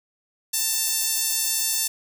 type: tone with high-pass filter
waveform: sawtooth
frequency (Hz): 893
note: A5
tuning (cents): +25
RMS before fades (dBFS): -24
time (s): 0.53-1.88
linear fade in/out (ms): 10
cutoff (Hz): 6600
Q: 0.96
effects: none